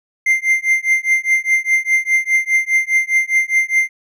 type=tone with tremolo; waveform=triangle; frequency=2093 Hz; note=C7; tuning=in tune; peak=-7 dBFS; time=0.26-3.89 s; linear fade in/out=5 ms; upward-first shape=triangle; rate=4.9 Hz; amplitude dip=100%; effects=none